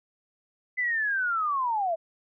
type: linear sweep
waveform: sine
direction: down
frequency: 2033 to 631 Hz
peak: -24 dBFS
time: 0.77-1.96 s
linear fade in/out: 20 ms
effects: none